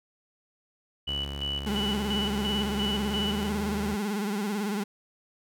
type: tone with pitch glide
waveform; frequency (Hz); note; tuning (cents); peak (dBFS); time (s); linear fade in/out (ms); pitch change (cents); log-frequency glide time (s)
sawtooth; 70 to 76.34; C#2 to D#2; +18 to -32; -30; 1.07-3.96; 20; +150; 3.17-3.24
type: tone with tremolo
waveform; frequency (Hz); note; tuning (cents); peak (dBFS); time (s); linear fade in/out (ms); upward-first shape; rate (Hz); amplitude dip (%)
sine; 2960; F#7; 0; -29; 1.07-3.49; 10; square; 2.9; 70
type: tone with vibrato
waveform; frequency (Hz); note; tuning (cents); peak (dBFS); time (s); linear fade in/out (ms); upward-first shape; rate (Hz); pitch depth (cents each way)
35% pulse; 205.3; G#3; -20; -26; 1.66-4.84; 10; sine; 18; 91
effects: none